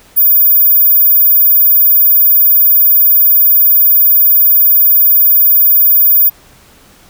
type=tone; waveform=sine; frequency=14860 Hz; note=A#9; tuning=7 cents flat; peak=-4 dBFS; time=0.16-6.3 s; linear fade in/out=20 ms; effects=pink hiss -43 dBFS RMS until 7.09 s